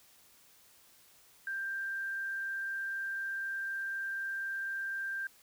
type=tone; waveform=sine; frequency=1581 Hz; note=G6; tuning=14 cents sharp; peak=-34 dBFS; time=1.47-5.27 s; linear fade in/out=2 ms; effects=white hiss -62 dBFS RMS until 5.42 s